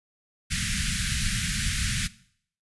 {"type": "band-stop noise", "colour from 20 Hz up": "pink", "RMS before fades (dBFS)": -27, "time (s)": [0.5, 2.08], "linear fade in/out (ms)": 20, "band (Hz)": [210, 1500], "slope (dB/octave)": 48, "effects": ["noise-tail reverb RT60 0.6 s tail -18 dB re dry", "resampled to 24000 Hz"]}